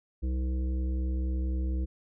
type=harmonic tone; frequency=63.9 Hz; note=C2; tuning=40 cents flat; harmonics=1 / 3 / 5 / 7 / 8; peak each=-27 / -41 / -40 / -52 / -52 dBFS; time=0.22-1.86 s; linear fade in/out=20 ms; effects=none